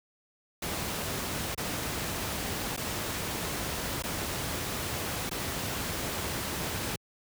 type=noise with dropouts; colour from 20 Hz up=pink; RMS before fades=-33 dBFS; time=0.62-6.96 s; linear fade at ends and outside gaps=5 ms; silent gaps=1.548-1.576 / 2.765-2.774 / 4.024-4.036 / 5.296-5.311 s; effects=high-pass 60 Hz 12 dB/octave

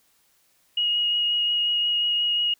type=tone with vibrato; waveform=sine; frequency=2883 Hz; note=F#7; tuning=46 cents flat; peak=-20 dBFS; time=0.77-2.54 s; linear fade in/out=5 ms; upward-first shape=triangle; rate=5.6 Hz; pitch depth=12 cents each way; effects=white hiss -64 dBFS RMS until 2.59 s

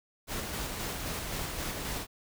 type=noise with tremolo; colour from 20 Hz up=pink; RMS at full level=-35 dBFS; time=0.27-2.07 s; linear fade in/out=50 ms; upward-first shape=square; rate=3.8 Hz; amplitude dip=25%; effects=none

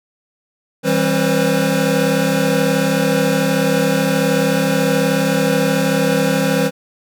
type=tone cluster; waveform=square; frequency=163.2 / 196.8 / 267.9 / 491.3 / 530 Hz; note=E3 / G3 / C4 / B4 / C5; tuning=-17 / +7 / +41 / -9 / +22 cents; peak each=-21 dBFS; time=0.83-6.71 s; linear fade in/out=50 ms; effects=none

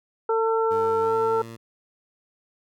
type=harmonic tone; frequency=449.1 Hz; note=A4; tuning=35 cents sharp; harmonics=1 / 2 / 3; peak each=-21 / -26 / -28 dBFS; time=0.29-1.42 s; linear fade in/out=5 ms
type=tone with pitch glide; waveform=15% pulse; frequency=99.7 to 114.53 Hz; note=G2 to A#2; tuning=+30 to -30 cents; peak=-31 dBFS; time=0.7-1.57 s; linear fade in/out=20 ms; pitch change=+240 cents; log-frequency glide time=1-1.16 s
effects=none

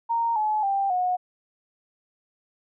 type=tone with pitch steps; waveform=sine; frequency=927 / 855 / 788.6 / 727.3 Hz; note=A#5 / A5 / G5 / F#5; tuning=-10 / -50 / +10 / -30 cents; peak=-21 dBFS; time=0.09-1.17 s; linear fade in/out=20 ms; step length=270 ms; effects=none

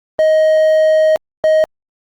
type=tone pair in turn; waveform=triangle; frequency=627 / 627 Hz; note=D#5 / D#5; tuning=+13 / +13 cents; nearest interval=unison; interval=0 cents; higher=neither; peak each=-6 dBFS; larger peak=neither; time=0.19-1.16 / 1.44-1.64 s; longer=first; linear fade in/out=0 ms; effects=Opus 32 kbps

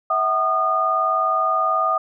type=tone cluster; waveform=sine; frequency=651 / 750 / 1223 Hz; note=E5 / F#5 / D#6; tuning=-22 / +23 / -30 cents; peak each=-24 / -25 / -18 dBFS; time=0.1-1.98 s; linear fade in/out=5 ms; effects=none

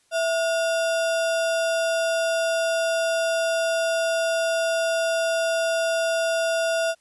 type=tone with sample-and-hold; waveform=sine; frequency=660 Hz; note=E5; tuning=2 cents sharp; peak=-20 dBFS; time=0.11-6.95 s; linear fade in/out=50 ms; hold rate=2100 Hz; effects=white hiss -64 dBFS RMS until 7 s + resampled to 24000 Hz

